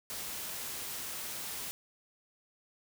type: noise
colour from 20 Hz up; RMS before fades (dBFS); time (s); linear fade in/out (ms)
white; -40; 0.1-1.71; 0
effects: none